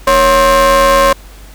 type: ring-modulated tone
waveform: 45% pulse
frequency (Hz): 255.6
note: C4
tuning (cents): -40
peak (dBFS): -3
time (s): 0.07-1.13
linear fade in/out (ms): 5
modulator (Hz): 807
effects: added 49 Hz sine -33 dBFS peak until 1.54 s + pink hiss -40 dBFS RMS until 1.54 s